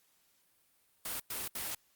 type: noise bursts at uneven times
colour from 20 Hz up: white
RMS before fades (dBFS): -38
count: 3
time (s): 1.05-1.2 / 1.3-1.48 / 1.55-1.75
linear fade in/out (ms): 5
effects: white hiss -71 dBFS RMS until 1.95 s + Opus 48 kbps